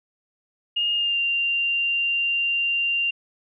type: tone with pitch glide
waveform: sine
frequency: 2842 to 2780 Hz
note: F7 to F7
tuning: +30 to -9 cents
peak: -20 dBFS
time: 0.76-3.11 s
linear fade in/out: 10 ms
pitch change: -39 cents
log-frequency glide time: 0.94-1.19 s
effects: none